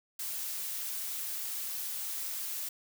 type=noise; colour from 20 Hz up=blue; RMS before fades=-37 dBFS; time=0.19-2.69 s; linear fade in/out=5 ms; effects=none